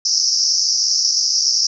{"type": "band-pass noise", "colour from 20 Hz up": "white", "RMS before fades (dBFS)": -17, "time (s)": [0.05, 1.67], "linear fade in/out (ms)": 5, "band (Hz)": [5000, 5800], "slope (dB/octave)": 96, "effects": []}